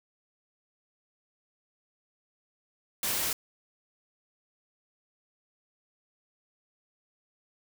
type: noise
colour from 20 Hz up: white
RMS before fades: -30 dBFS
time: 3.03-3.33 s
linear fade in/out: 2 ms
effects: none